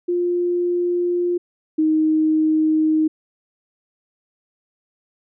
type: tone pair in turn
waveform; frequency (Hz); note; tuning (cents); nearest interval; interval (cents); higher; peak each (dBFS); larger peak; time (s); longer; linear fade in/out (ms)
sine; 351.9 / 312.7; F4 / D#4; +13 / +9; major second; 204; first; -17 / -14; second; 0.08-1.38 / 1.78-3.08; neither; 10
effects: none